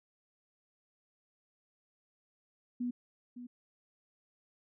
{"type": "tone with echo", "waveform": "sine", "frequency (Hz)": 244.7, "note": "B3", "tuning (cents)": -16, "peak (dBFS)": -32, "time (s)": [2.8, 2.91], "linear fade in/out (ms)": 10, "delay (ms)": 560, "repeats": 1, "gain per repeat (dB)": -11, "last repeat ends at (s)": 3.47, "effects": []}